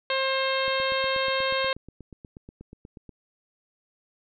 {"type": "harmonic tone", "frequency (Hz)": 532, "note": "C5", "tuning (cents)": 29, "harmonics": [1, 2, 3, 4, 5, 6, 7, 8], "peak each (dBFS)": [-27, -30, -32, -33, -34, -35, -35, -36], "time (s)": [0.1, 1.73], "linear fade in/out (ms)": 2}
{"type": "click train", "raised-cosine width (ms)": 3, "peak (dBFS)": -30, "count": 21, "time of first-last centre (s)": [0.68, 3.093], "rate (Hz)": 8.29}
{"effects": []}